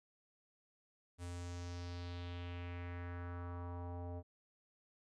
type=tone with low-pass filter sweep; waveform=square; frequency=87.7 Hz; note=F2; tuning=8 cents sharp; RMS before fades=-45 dBFS; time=1.18-4.23 s; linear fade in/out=50 ms; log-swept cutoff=9200 to 650 Hz; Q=2.5; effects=none